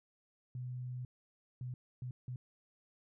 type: tone bursts at uneven times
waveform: sine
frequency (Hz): 125.3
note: B2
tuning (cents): +25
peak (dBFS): -39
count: 4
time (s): 0.55-1.05 / 1.61-1.74 / 2.02-2.11 / 2.28-2.36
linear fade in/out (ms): 2
effects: none